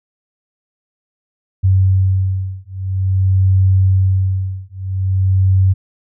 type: beating tone pair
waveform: sine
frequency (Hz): 94.6 / 95.09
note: F#2 / F#2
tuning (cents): +39 / +48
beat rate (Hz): 0.49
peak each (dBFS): -14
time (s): 1.63-5.74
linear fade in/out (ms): 20
effects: none